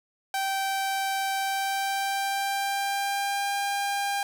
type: tone with pitch glide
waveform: sawtooth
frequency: 778 to 801.3 Hz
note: G5 to G5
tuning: -13 to +38 cents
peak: -22 dBFS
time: 0.34-4.23 s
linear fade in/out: 2 ms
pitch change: +51 cents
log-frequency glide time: 1.37-3.54 s
effects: 8-bit